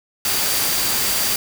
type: tone in noise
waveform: sine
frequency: 4699 Hz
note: D8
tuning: in tune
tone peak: -28 dBFS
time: 0.25-1.36 s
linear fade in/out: 2 ms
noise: white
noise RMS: -20 dBFS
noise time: 0.25-1.36 s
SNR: -11 dB
effects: none